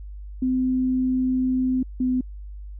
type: tone pair in turn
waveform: sine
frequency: 256.6 / 253.9 Hz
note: C4 / B3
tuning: -34 / +48 cents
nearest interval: unison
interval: 18 cents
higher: first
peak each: -19 dBFS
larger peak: neither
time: 0.42-1.83 / 2-2.21 s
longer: first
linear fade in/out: 5 ms
effects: added 50 Hz sine -34 dBFS peak until 2.79 s